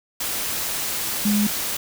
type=tone in noise; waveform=sine; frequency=207.7 Hz; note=G#3; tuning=in tune; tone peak=-17 dBFS; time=1.25-1.47 s; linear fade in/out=5 ms; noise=white; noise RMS=-26 dBFS; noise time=0.2-1.77 s; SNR=+6 dB; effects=none